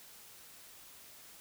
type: silence
effects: white hiss -55 dBFS RMS until 1.4 s